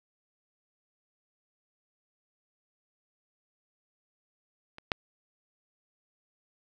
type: clicks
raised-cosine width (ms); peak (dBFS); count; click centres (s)
0.3; -28 / -10; 2; 4.784 / 4.918
effects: none